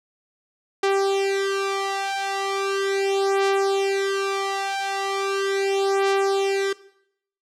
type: beating tone pair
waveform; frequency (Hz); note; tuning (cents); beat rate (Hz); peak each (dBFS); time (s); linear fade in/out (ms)
sawtooth; 392 / 392.38; G4 / G4; 0 / +2; 0.38; -20 / -20; 0.83-6.73; 5
effects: noise-tail reverb RT60 0.7 s tail -18 dB re dry + low-pass 7000 Hz 12 dB/octave